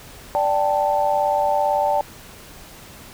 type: chord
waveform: sine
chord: D suspended fourth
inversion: none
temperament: just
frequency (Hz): 587.3 / 783.1 / 881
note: D5 / G5 / A5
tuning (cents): 0 / -2 / +2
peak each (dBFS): -21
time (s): 0.35-2.01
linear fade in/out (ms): 0
effects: pink hiss -42 dBFS RMS until 3.13 s